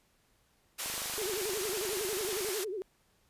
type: band-pass noise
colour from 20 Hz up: white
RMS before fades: -37 dBFS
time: 0.78-2.65 s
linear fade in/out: 20 ms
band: 480 to 13000 Hz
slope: 12 dB/octave
type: click train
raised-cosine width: 1 ms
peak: -31 dBFS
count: 42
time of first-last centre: 0.86-2.487 s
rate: 25.2 Hz
type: tone with vibrato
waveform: sine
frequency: 400 Hz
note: G4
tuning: 35 cents sharp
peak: -34 dBFS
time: 1.18-2.82 s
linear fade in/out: 0 ms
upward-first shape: sine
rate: 11 Hz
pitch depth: 180 cents each way
effects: pink hiss -70 dBFS RMS until 3.29 s + resampled to 32000 Hz